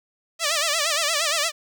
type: tone with vibrato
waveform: 5% pulse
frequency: 622.3 Hz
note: D#5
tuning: in tune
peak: -9 dBFS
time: 0.39-1.52 s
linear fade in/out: 50 ms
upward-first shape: sine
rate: 8.6 Hz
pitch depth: 140 cents each way
effects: none